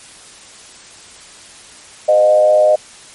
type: tone with frequency modulation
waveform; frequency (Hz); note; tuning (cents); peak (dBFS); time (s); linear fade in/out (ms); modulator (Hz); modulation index
sine; 615; D#5; -20; -7; 2.08-2.76; 10; 105; 0.56
effects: white hiss -39 dBFS RMS until 3.14 s + MP3 48 kbps